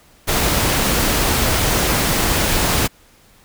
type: noise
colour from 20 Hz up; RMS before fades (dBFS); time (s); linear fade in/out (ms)
pink; -17; 0.27-2.88; 20
effects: pink hiss -51 dBFS RMS until 3.44 s